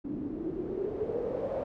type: noise with low-pass filter sweep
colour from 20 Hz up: white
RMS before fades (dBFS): -34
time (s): 0.04-1.64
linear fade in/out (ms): 10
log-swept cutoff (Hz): 270 to 580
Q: 8.1
effects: none